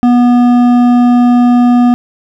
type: tone with hard clipping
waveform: sine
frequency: 243.7 Hz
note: B3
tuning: 23 cents flat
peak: -6 dBFS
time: 0.03-1.94 s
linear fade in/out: 0 ms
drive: 9 dB
effects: none